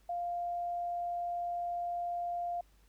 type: tone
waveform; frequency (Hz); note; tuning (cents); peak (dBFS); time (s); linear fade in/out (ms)
sine; 698.5; F5; 0; -33; 0.09-2.61; 5
effects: added 50 Hz sine -62 dBFS peak until 2.88 s + pink hiss -70 dBFS RMS until 2.88 s